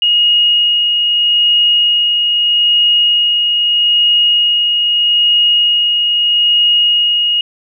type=tone with tremolo; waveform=sine; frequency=2874 Hz; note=F7; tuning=49 cents sharp; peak=-7 dBFS; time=0.02-7.41 s; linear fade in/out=2 ms; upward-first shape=sine; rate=0.79 Hz; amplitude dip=30%; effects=none